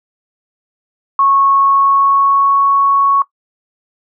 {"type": "tone with pitch glide", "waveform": "sine", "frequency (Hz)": [1100, 1109.6], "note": ["C#6", "C#6"], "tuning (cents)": [-14, 1], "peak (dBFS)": -8, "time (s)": [1.19, 3.22], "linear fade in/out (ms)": 2, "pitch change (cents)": 15, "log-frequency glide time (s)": [1.52, 2.61], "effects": ["noise-tail reverb RT60 0.1 s tail -18 dB re dry"]}